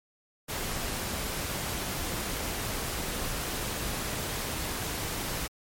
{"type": "noise", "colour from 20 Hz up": "pink", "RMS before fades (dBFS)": -33, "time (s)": [0.48, 5.48], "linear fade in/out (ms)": 20, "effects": ["MP3 64 kbps"]}